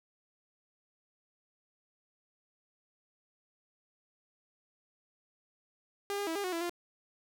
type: tone with pitch steps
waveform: sawtooth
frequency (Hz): 402.6 / 405.5 / 326.1 / 403.8 / 365.8 / 334.4 / 348.3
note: G4 / G#4 / E4 / G#4 / F#4 / E4 / F4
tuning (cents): +46 / -41 / -19 / -49 / -20 / +25 / -5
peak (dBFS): -29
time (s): 6.1-6.695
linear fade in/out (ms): 0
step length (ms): 85
effects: none